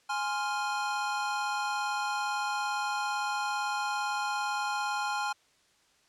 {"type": "chord", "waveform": "square", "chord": "F minor", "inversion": "first", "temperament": "equal", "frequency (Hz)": [830.6, 1046.5, 1396.9], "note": ["Ab5", "C6", "F6"], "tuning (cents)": [0, 0, 0], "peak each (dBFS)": [-33, -37, -35], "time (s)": [0.09, 5.33], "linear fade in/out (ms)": 10, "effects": ["white hiss -66 dBFS RMS until 6.08 s", "low-pass 7000 Hz 12 dB/octave"]}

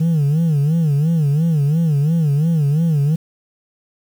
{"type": "tone with vibrato", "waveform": "sine", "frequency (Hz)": 153.9, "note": "D#3", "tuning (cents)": -19, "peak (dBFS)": -10, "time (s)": [0, 3.16], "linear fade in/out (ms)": 10, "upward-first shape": "sine", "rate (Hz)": 2.9, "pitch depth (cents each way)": 160, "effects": ["tanh soft clip ceiling -12 dBFS", "7-bit"]}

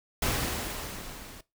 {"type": "noise with level ramp", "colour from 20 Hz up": "pink", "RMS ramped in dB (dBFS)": [-27, -47], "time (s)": [0.22, 1.41], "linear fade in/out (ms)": 5, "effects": ["noise-tail reverb RT60 0.2 s tail -19 dB re dry"]}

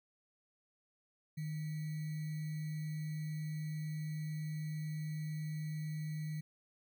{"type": "tone with sample-and-hold", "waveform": "sine", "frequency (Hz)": 154.5, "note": "D#3", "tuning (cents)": -12, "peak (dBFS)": -37, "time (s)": [1.37, 6.41], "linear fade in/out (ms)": 10, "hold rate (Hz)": 2100, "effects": []}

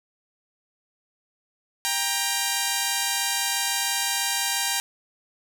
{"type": "tone pair together", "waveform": "5% pulse", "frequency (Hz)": [791, 940], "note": ["G5", "A#5"], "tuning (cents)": [15, 14], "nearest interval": "minor third", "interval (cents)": 299, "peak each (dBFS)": -14, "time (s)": [1.85, 4.8], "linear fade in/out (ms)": 0, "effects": []}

